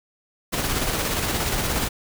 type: noise with tremolo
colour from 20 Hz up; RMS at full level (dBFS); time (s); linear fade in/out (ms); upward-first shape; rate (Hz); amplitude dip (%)
pink; -23; 0.52-1.89; 20; square; 17; 30
effects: none